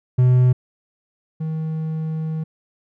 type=tone pair in turn; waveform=triangle; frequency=126 / 158.43 Hz; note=B2 / D#3; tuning=+35 / +32 cents; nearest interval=major third; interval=397 cents; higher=second; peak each=-9 / -20 dBFS; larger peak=first; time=0.18-0.53 / 1.4-2.44 s; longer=second; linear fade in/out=10 ms; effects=none